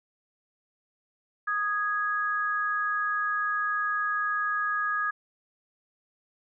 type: tone pair together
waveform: sine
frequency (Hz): 1241.9 / 1661.2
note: D#6 / G#6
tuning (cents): -4 / 0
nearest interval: perfect fourth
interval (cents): 504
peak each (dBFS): -28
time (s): 1.47-5.11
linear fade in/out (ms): 10
effects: none